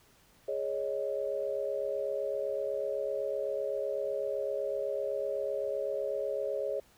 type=chord; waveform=sine; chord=Ab suspended fourth; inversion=none; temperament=equal; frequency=415.3 / 554.4 / 622.3 Hz; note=Ab4 / Db5 / Eb5; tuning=0 / 0 / 0 cents; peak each=-36 / -33 / -37 dBFS; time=0.48-6.8 s; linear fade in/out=5 ms; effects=pink hiss -63 dBFS RMS until 6.97 s